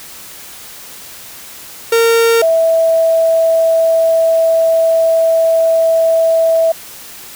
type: tone pair in turn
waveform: 45% pulse / sine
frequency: 459.8 / 655 Hz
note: A#4 / E5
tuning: -24 / -11 cents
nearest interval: tritone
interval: 613 cents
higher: second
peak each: -8 dBFS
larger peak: neither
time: 1.92-2.42 / 2.42-6.72 s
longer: second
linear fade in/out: 5 ms
effects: white hiss -33 dBFS RMS until 7.35 s